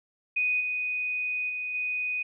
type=tone with level steps; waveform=sine; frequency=2489 Hz; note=D#7; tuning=in tune; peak=-23 / -27 / -30 / -27 dBFS; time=0.36-2.23 s; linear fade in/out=10 ms; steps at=0.6 / 1.49 / 1.74 s; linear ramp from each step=10 ms; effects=none